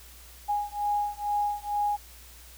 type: beating tone pair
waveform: sine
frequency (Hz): 824 / 826.2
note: G#5 / G#5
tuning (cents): -14 / -9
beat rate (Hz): 2.2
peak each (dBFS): -29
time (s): 0.48-1.97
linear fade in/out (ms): 20
effects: added 60 Hz sine -50 dBFS peak until 2.57 s + white hiss -51 dBFS RMS until 2.57 s